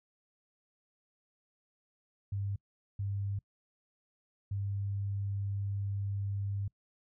sine tone bursts at uneven times, 99.7 Hz, G2, 30 cents sharp, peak -32 dBFS, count 3, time 2.32-2.56 / 2.99-3.39 / 4.51-6.68 s, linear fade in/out 5 ms, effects noise-tail reverb RT60 0.1 s tail -25 dB re dry

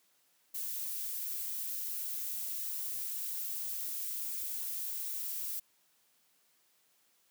violet noise, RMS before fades -38 dBFS, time 0.54-5.6 s, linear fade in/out 10 ms, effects white hiss -71 dBFS RMS until 7.3 s + high-pass 150 Hz 12 dB/octave

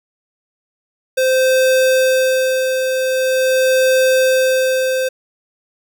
square tone with tremolo, 519 Hz, C5, 14 cents flat, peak -11 dBFS, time 1.17-5.09 s, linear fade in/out 10 ms, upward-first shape sine, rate 0.44 Hz, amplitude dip 45%, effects none

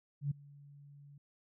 sine tone with ADSR envelope, 142.9 Hz, D3, 47 cents flat, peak -29 dBFS, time 0.21-1.18 s, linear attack 99 ms, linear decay 9 ms, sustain -24 dB, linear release 4 ms, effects none

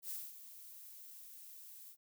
violet noise with ADSR envelope, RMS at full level -42 dBFS, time 0.02-1.97 s, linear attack 80 ms, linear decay 220 ms, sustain -12 dB, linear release 70 ms, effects none

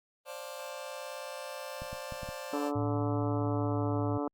sawtooth chord, D minor seventh, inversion third, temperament just, 528.6 / 587.3 / 704.8 / 881 Hz, C5 / D5 / F5 / A5, +18 / 0 / +16 / +2 cents, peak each -39 / -39 / -45 / -44 dBFS, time 0.25-2.72 s, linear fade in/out 50 ms
clicks, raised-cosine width 5 ms, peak -30 dBFS, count 5, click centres 1.82 / 1.93 / 2.123 / 2.232 / 2.289 s
harmonic tone, 145.1 Hz, D3, 21 cents flat, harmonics 2 / 3 / 4 / 5 / 6 / 7 / 8 / 9, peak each -33 / -37 / -39 / -41 / -43 / -44 / -45 / -46 dBFS, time 2.53-4.28 s, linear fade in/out 2 ms
sine tone with pitch glide, 110 to 107.49 Hz, A2 to A2, 0 to -40 cents, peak -31 dBFS, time 2.75-4.18 s, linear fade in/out 10 ms, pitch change -40 cents, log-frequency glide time 3.27-3.87 s
effects Opus 32 kbps

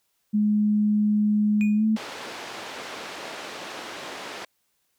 sine tone with pitch glide, 210 to 218.3 Hz, G#3 to A3, +19 to -13 cents, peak -18 dBFS, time 0.33-1.97 s, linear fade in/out 20 ms, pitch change +68 cents, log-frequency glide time 1.75-1.84 s
triangle tone with exponential decay, 2462 Hz, D#7, 19 cents flat, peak -27 dBFS, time 1.61-1.85 s, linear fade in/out 0 ms, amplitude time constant 52 ms
pink band-pass noise, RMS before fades -37 dBFS, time 1.96-4.45 s, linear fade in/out 5 ms, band 370 to 4800 Hz, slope 12 dB/octave
effects white hiss -72 dBFS RMS until 4.98 s

